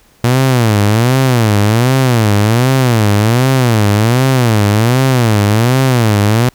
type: tone with vibrato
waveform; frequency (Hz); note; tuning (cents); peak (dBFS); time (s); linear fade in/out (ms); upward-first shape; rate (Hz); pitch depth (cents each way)
sawtooth; 116.54; A#2; 0; -4; 0.24-6.49; 0; sine; 1.3; 230
effects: pink hiss -49 dBFS RMS until 6.54 s